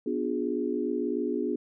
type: chord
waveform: sine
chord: B diminished seventh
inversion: none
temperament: equal with one note detuned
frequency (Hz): 246.9 / 293.7 / 356.8 / 415.3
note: B3 / D4 / F4 / Ab4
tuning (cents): 0 / 0 / +37 / 0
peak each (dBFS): -32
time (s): 0.06-1.56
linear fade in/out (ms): 5
effects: none